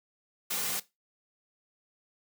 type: noise with comb filter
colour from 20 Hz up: white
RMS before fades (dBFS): -32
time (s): 0.5-0.8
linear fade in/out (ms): 10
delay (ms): 3.1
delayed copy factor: -0.7
effects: noise-tail reverb RT60 0.2 s tail -17 dB re dry + high-pass 150 Hz 12 dB/octave